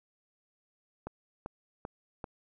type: click train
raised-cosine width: 1 ms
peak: -24 dBFS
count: 4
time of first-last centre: 1.07-2.242 s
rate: 2.56 Hz
effects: none